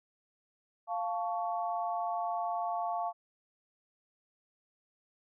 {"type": "chord", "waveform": "sine", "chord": "F augmented", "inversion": "none", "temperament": "equal with one note detuned", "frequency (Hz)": [698.5, 880, 1117.7], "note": ["F5", "A5", "C#6"], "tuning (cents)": [0, 0, 14], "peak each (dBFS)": [-33, -37, -39], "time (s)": [0.87, 3.13], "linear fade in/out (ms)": 50, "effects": []}